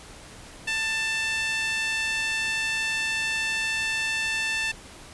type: tone with high-pass filter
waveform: sawtooth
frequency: 887 Hz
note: A5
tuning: 14 cents sharp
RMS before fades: -27 dBFS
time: 0.67-4.72 s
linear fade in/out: 10 ms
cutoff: 2200 Hz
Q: 4.4
effects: pink hiss -45 dBFS RMS until 5.13 s + resampled to 24000 Hz